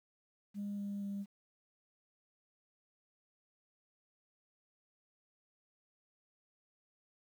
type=tone with pitch steps; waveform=sine; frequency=203.1 / 201.5 / 199.84 Hz; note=G#3 / G3 / G3; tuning=-38 / +48 / +34 cents; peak=-36 dBFS; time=0.54-1.26 s; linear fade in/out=50 ms; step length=240 ms; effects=tanh soft clip ceiling -34 dBFS + 11-bit